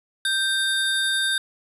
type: tone pair together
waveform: square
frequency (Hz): 1568 / 3655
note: G6 / A#7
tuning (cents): 0 / -35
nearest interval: octave + minor third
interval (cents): 1465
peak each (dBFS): -24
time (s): 0.25-1.38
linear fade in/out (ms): 2
effects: resampled to 32000 Hz